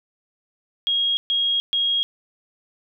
sine tone bursts, 3276 Hz, G#7, 24 cents flat, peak -18 dBFS, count 3, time 0.87-2.03 s, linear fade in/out 0 ms, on 300 ms, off 130 ms, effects none

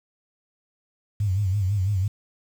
sine tone with vibrato, 98 Hz, G2, in tune, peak -20 dBFS, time 1.2-2.08 s, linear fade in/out 5 ms, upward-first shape sine, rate 6 Hz, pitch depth 120 cents each way, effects 8-bit

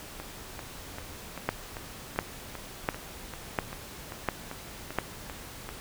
two click trains, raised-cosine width 0.5 ms, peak -10 / -23 dBFS, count 6 / 15, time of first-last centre 1.49-4.987 / 0.2-5.69 s, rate 1.43 / 2.55 Hz, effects pink hiss -44 dBFS RMS until 5.8 s

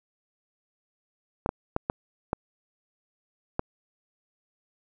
clicks, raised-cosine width 1 ms, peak -11 dBFS, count 6, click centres 1.461 / 1.491 / 1.764 / 1.899 / 2.331 / 3.594 s, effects none

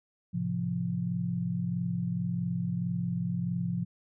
sine chord, F major, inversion first, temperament equal with one note detuned, 110 / 132.87 / 174.61 Hz, A2 / C3 / F3, 0 / +27 / 0 cents, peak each -36 / -35 / -30 dBFS, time 0.33-3.85 s, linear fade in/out 20 ms, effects none

